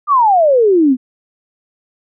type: exponential sweep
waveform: sine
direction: down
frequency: 1229 to 243.4 Hz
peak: -7 dBFS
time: 0.07-0.97 s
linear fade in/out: 50 ms
effects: none